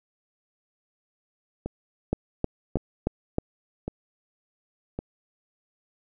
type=two click trains; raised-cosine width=2 ms; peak=-10 / -17 dBFS; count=5 / 4; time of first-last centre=2.13-3.384 / 1.66-4.99 s; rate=3.19 / 0.901 Hz; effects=none